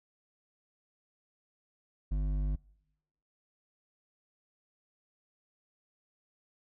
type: tone with hard clipping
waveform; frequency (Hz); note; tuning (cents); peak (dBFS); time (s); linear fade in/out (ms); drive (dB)
sine; 50.2; G1; +42; -30; 2.11-2.56; 10; 9
effects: noise-tail reverb RT60 0.9 s tail -25 dB re dry